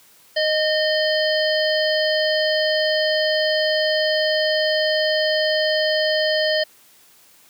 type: harmonic tone with a mistuned harmonic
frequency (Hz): 620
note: D#5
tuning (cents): -6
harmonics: 1 / 3 / 5 / 7 / 8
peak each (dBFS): -19 / -24 / -26 / -27 / -28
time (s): 0.36-6.64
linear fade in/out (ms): 10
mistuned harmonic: 3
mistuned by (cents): -29
effects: white hiss -52 dBFS RMS until 7.49 s + high-pass 100 Hz 12 dB/octave